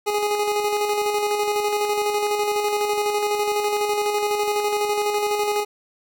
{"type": "tone with tremolo", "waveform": "25% pulse", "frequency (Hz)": 415.3, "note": "G#4", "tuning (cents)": 0, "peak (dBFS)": -15, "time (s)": [0.06, 5.65], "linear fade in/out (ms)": 20, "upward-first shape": "square", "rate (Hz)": 12, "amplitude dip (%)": 35, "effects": []}